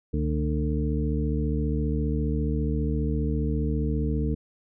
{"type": "harmonic tone with a mistuned harmonic", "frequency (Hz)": 74.8, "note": "D2", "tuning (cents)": 32, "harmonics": [1, 2, 3, 4, 6], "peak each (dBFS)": [-26, -29, -31, -32, -34], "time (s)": [0.13, 4.35], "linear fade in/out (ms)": 10, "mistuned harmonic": 1, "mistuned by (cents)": -120, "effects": []}